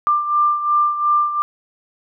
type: beating tone pair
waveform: sine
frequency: 1188 / 1190.8 Hz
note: D6 / D6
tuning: +20 / +24 cents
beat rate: 2.8 Hz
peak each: -15 / -21 dBFS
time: 0.07-1.42 s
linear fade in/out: 0 ms
effects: none